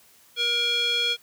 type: tone with band-pass filter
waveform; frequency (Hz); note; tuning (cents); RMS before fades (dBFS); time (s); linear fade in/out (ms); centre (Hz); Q
square; 474.7; A#4; +31; -24; 0.36-1.17; 50; 3200; 4.8
effects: white hiss -56 dBFS RMS until 1.22 s + high-pass 60 Hz 12 dB/octave